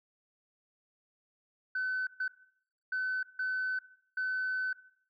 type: tone bursts at uneven times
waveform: sine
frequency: 1515 Hz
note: F#6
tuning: 40 cents sharp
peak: -29 dBFS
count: 5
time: 1.75-2.07 / 2.2-2.28 / 2.92-3.23 / 3.39-3.79 / 4.17-4.73 s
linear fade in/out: 5 ms
effects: noise-tail reverb RT60 0.6 s tail -17 dB re dry + tanh soft clip ceiling -27 dBFS